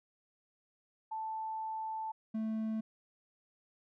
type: tone pair in turn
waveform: sine / triangle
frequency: 880 / 220 Hz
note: A5 / A3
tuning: 0 / 0 cents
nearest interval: 2 octaves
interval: 2400 cents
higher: first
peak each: -36 / -31 dBFS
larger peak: second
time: 1.11-2.12 / 2.34-2.81 s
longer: first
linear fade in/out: 10 ms
effects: none